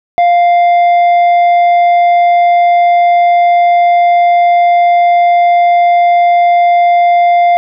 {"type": "tone with tanh clipping", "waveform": "triangle", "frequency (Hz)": 698.5, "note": "F5", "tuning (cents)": 0, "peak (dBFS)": -6, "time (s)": [0.18, 7.57], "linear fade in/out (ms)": 0, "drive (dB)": 10, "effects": []}